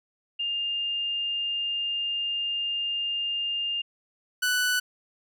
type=tone pair in turn; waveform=sine / sawtooth; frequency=2810 / 1488.5 Hz; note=F7 / F#6; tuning=+10 / +10 cents; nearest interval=major seventh; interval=1100 cents; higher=first; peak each=-26 / -19 dBFS; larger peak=second; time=0.39-3.82 / 4.42-4.8 s; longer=first; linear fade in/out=10 ms; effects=none